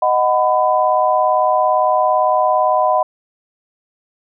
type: chord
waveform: sine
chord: B major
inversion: first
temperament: equal with one note detuned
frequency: 622.3 / 740 / 1002.1 Hz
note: D#5 / F#5 / B5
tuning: 0 / 0 / +25 cents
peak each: -16 dBFS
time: 0.02-3.03 s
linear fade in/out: 5 ms
effects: none